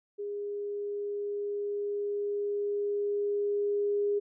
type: tone with level ramp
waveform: sine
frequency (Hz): 408.9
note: G#4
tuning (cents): -27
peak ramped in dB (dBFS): -33 to -25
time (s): 0.18-4.2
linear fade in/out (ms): 20
effects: none